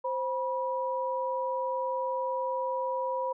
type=tone pair together; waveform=sine; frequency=523.3 / 972.6 Hz; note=C5 / B5; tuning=0 / -27 cents; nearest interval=major seventh; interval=1073 cents; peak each=-31 / -31 dBFS; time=0.04-3.33 s; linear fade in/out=10 ms; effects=none